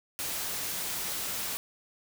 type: noise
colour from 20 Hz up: white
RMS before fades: -34 dBFS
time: 0.19-1.57 s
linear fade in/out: 0 ms
effects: none